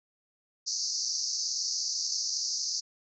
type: band-pass noise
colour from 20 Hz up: white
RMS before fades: -32 dBFS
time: 0.66-2.81 s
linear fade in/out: 20 ms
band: 4500 to 6400 Hz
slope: 96 dB/octave
effects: none